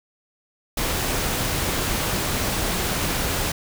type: noise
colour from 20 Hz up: pink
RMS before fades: -24 dBFS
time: 0.77-3.52 s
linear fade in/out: 5 ms
effects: none